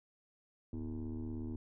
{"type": "tone with frequency modulation", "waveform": "sine", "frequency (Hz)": 167.9, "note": "E3", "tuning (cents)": 32, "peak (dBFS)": -36, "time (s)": [0.73, 1.56], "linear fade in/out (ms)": 2, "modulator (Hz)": 76.8, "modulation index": 2.1, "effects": ["tanh soft clip ceiling -36 dBFS"]}